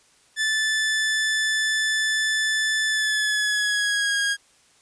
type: tone with pitch glide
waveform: sawtooth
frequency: 1751 to 1633.7 Hz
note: A6 to G#6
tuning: -9 to -29 cents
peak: -17 dBFS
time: 0.36-4.37 s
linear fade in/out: 50 ms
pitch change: -120 cents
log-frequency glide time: 2.87-4.18 s
effects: white hiss -58 dBFS RMS until 4.81 s + resampled to 22050 Hz